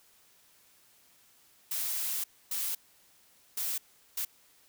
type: noise bursts at uneven times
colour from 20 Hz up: blue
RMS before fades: -33 dBFS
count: 4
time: 1.71-2.24 / 2.51-2.75 / 3.57-3.78 / 4.17-4.25 s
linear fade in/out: 5 ms
effects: white hiss -63 dBFS RMS until 4.68 s